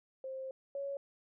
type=tone pair in turn; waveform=sine; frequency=528 / 557.4 Hz; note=C5 / C#5; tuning=+16 / +9 cents; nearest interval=minor second; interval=93 cents; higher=second; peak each=-39 / -36 dBFS; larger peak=second; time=0.24-0.51 / 0.75-0.97 s; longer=first; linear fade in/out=2 ms; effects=none

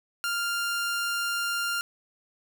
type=tone; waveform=sawtooth; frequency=1396.9 Hz; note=F6; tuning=in tune; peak=-23 dBFS; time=0.24-1.81 s; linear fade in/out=0 ms; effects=none

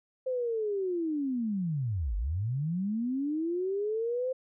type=linear two-way sweep; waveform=sine; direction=down then up; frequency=523.3 to 45.78 to 523.3 Hz; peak=-28 dBFS; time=0.26-4.33 s; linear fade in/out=10 ms; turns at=2.16 s; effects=none

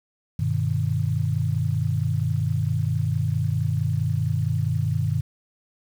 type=chord; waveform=sine; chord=G augmented; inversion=none; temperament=just; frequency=98 / 122.5 / 153.12 Hz; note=G2 / B2 / D#3; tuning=0 / -14 / -27 cents; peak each=-25 dBFS; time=0.39-5.21 s; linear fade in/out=5 ms; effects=8-bit

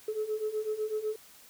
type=beating tone pair; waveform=sine; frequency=424.9 / 432.9 Hz; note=G#4 / A4; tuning=+40 / -28 cents; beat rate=8 Hz; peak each=-34 / -31 dBFS; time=0.08-1.16 s; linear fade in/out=5 ms; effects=tanh soft clip ceiling -24 dBFS + white hiss -55 dBFS RMS until 1.49 s

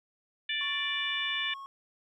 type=harmonic tone; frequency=587.3 Hz; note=D5; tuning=in tune; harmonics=3 / 4 / 5 / 6; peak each=-35 / -35 / -35 / -35 dBFS; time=0.49-1.54 s; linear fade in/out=5 ms
type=tone with pitch glide; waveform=triangle; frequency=1108.7 to 1094.7 Hz; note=C#6 to C#6; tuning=0 to -22 cents; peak=-39 dBFS; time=0.61-1.66 s; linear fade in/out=0 ms; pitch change=-22 cents; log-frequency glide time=1-1.45 s
effects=none

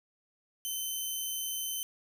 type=tone; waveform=10% pulse; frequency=3068 Hz; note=G7; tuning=38 cents flat; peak=-25 dBFS; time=0.65-1.83 s; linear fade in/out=0 ms; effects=none

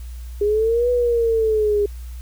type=exponential two-way sweep; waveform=sine; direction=up then down; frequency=406.5 to 493.9 to 406.5 Hz; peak=-15 dBFS; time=0.41-1.86 s; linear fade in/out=5 ms; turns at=0.9 s; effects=added 60 Hz sine -30 dBFS peak until 2.21 s + white hiss -50 dBFS RMS until 2.21 s

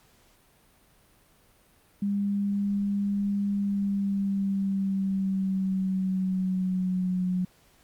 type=tone with pitch glide; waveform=sine; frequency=201.2 to 182.38 Hz; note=G3 to F#3; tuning=+45 to -25 cents; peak=-24 dBFS; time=2.02-7.45 s; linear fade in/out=5 ms; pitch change=-170 cents; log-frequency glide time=3.53-7.28 s; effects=pink hiss -61 dBFS RMS until 7.83 s + Opus 48 kbps

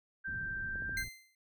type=tone with pitch glide; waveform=sine; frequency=1568 to 1578 Hz; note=G6 to G6; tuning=0 to +11 cents; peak=-36 dBFS; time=0.24-1.04 s; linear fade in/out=20 ms; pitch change=+11 cents; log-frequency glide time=0.73-0.83 s
type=low-pass noise; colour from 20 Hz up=pink; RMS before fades=-46 dBFS; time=0.27-1.09 s; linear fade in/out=10 ms; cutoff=170 Hz; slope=12 dB/octave
type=clicks; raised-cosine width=2 ms; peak=-36 dBFS; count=3; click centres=0.757 / 0.822 / 0.894 s
type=tone with exponential decay; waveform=sawtooth; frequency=2079 Hz; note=C7; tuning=12 cents flat; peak=-30 dBFS; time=0.97-1.35 s; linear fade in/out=2 ms; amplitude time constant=82 ms
effects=none

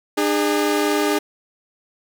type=tone pair together; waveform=sawtooth; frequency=301 / 409.6 Hz; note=D4 / G#4; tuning=+43 / -24 cents; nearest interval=perfect fourth; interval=533 cents; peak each=-16 dBFS; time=0.17-1.19 s; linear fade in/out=10 ms; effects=none

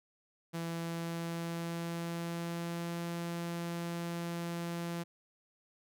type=tone with pitch glide; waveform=sawtooth; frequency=167.1 to 170.51 Hz; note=E3 to F3; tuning=+24 to -41 cents; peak=-32 dBFS; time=0.53-5.04 s; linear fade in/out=20 ms; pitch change=+35 cents; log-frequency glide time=0.66-3.03 s; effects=none

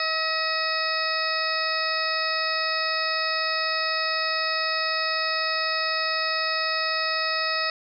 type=harmonic tone with a mistuned harmonic; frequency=636 Hz; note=D#5; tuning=38 cents sharp; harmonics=1 / 2 / 3 / 4 / 6 / 7 / 8; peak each=-32 / -29 / -29 / -32 / -35 / -33 / -29 dBFS; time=0-7.7 s; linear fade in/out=2 ms; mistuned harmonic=2; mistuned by=+17 cents; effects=none

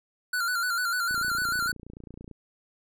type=tone with vibrato; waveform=square; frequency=1435 Hz; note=F6; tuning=47 cents sharp; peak=-26 dBFS; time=0.33-1.72 s; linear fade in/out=5 ms; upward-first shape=square; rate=6.7 Hz; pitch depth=61 cents each way
type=click train; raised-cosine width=3 ms; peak=-30 dBFS; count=36; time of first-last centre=1.11-2.313 s; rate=29.1 Hz
effects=none

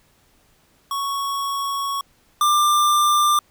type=tone pair in turn; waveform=square; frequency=1111 / 1189.4 Hz; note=C#6 / D6; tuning=+4 / +22 cents; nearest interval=minor second; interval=118 cents; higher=second; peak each=-23 / -15 dBFS; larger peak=second; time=0.91-2.01 / 2.41-3.39 s; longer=first; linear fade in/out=2 ms; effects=pink hiss -59 dBFS RMS until 3.5 s

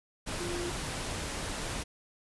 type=tone in noise; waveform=sine; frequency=349.2 Hz; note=F4; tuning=in tune; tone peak=-35 dBFS; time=0.39-0.71 s; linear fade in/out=20 ms; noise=pink; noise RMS=-36 dBFS; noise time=0.26-1.84 s; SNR=-2 dB; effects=resampled to 24000 Hz

